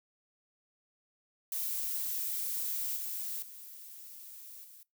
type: noise with level steps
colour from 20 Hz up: violet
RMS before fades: -35 / -38 / -49 / -54 dBFS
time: 1.52-4.83 s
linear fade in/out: 2 ms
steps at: 2.96 / 3.42 / 4.64 s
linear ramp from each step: 5 ms
effects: noise-tail reverb RT60 0.2 s tail -22 dB re dry